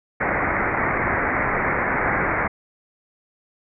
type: low-pass noise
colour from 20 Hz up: white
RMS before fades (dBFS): -22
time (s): 0.2-2.48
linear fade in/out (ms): 10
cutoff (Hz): 2200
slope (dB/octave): 96
effects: none